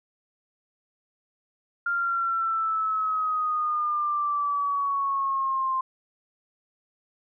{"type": "exponential sweep", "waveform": "sine", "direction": "down", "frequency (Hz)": [1400, 1046.5], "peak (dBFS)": -23, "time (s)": [1.86, 5.81], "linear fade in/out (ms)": 5, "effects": []}